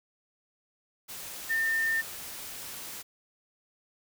sine tone in noise, 1807 Hz, A6, 46 cents sharp, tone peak -25 dBFS, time 1.49-2.02 s, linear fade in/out 20 ms, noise white, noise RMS -41 dBFS, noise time 1.08-3.03 s, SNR +13 dB, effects none

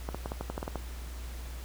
clicks, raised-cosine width 1 ms, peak -20 dBFS, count 10, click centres 0.089 / 0.146 / 0.259 / 0.319 / 0.41 / 0.5 / 0.579 / 0.629 / 0.679 / 0.757 s, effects added 60 Hz sine -38 dBFS peak until 1.64 s + pink hiss -49 dBFS RMS until 1.64 s

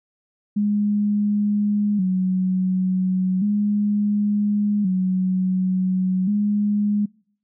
sine tone with vibrato, 196 Hz, G3, in tune, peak -17 dBFS, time 0.56-7.06 s, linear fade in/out 10 ms, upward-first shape square, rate 0.35 Hz, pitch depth 93 cents each way, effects noise-tail reverb RT60 0.6 s tail -26 dB re dry

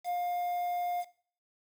triangle tone with quantisation, 708 Hz, F5, 23 cents sharp, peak -28 dBFS, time 0.04-1.05 s, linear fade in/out 50 ms, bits 8, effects noise-tail reverb RT60 0.5 s tail -18 dB re dry

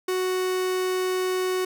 45% pulse tone, 370 Hz, F#4, in tune, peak -23 dBFS, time 0.08-1.65 s, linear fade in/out 5 ms, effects none

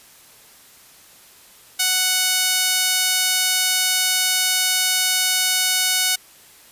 sawtooth tone with high-pass filter, 740 Hz, F#5, in tune, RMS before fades -19 dBFS, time 1.79-6.16 s, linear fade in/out 10 ms, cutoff 3000 Hz, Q 0.6, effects white hiss -48 dBFS RMS until 6.71 s + resampled to 32000 Hz

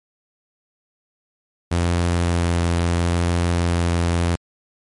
sawtooth tone with vibrato, 86.1 Hz, F2, 24 cents flat, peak -13 dBFS, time 1.71-4.36 s, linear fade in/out 10 ms, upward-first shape sine, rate 0.75 Hz, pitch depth 10 cents each way, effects MP3 48 kbps

